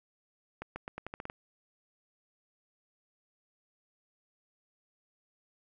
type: accelerating click train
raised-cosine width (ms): 0.5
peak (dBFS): -24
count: 9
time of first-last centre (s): 0.62-1.299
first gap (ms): 140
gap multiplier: 0.85
effects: none